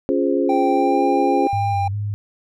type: chord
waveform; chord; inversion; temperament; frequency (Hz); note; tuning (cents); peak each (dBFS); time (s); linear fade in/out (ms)
sine; Db major seventh; none; equal with one note detuned; 277.2 / 349.2 / 416.7 / 523.3; Db4 / F4 / Ab4 / C5; 0 / 0 / +6 / 0; -20 / -21 / -22 / -23; 0.09-1.47; 0
type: tone with pitch glide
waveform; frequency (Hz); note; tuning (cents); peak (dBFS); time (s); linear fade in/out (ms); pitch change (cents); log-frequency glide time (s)
triangle; 784 to 798.2; G5 to G5; 0 to +31; -17; 0.49-1.88; 5; +31; 0.7-1.02
type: tone with vibrato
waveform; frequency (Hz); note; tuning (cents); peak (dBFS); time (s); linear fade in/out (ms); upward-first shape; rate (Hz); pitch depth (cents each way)
sine; 100.5; G2; +44; -21; 1.53-2.14; 0; square; 2.5; 49
effects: none